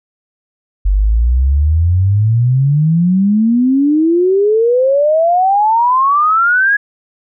sine exponential sweep, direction up, 46.25 to 1687 Hz, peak -8 dBFS, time 0.85-6.77 s, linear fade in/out 10 ms, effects none

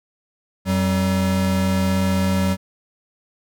square tone pair together, 89.67 / 190 Hz, F2 / F#3, +46 / +46 cents, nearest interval octave + minor second, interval 1300 cents, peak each -23 / -19 dBFS, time 0.65-2.57 s, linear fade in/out 50 ms, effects none

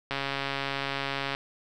click train, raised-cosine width 0.3 ms, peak -14 dBFS, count 172, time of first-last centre 0.11-1.349 s, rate 138 Hz, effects none

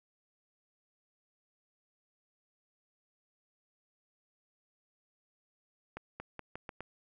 accelerating click train, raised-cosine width 0.5 ms, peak -26 dBFS, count 6, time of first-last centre 5.97-6.806 s, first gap 230 ms, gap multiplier 0.84, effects none

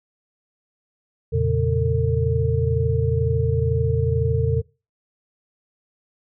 sine tone cluster, 84.4 / 116.1 / 138.2 / 452.7 Hz, E2 / A#2 / C#3 / A4, +41 / -7 / -5 / +49 cents, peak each -23 dBFS, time 1.32-4.62 s, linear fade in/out 20 ms, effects noise-tail reverb RT60 0.3 s tail -22 dB re dry

